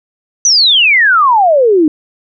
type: exponential sweep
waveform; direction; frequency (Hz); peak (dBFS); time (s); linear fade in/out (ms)
sine; down; 6170 to 293.7; -5; 0.45-1.88; 2
effects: none